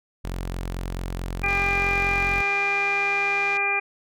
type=tone; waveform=sawtooth; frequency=44.58 Hz; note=F1; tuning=36 cents sharp; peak=-24 dBFS; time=0.24-2.42 s; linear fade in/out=10 ms
type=harmonic tone; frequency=400 Hz; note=G4; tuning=35 cents sharp; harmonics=1 / 2 / 3 / 4 / 5 / 6; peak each=-33 / -29 / -32 / -33 / -33 / -22 dBFS; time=1.43-3.8 s; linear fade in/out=10 ms
type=click train; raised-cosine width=0.2 ms; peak=-22 dBFS; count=342; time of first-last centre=1.49-3.569 s; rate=164 Hz
effects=none